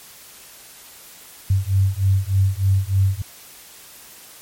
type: beating tone pair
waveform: sine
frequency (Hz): 95 / 98.3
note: F#2 / G2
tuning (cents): +46 / +5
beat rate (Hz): 3.3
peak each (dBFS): -18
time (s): 1.5-3.22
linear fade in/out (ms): 5
effects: white hiss -43 dBFS RMS until 4.41 s + MP3 64 kbps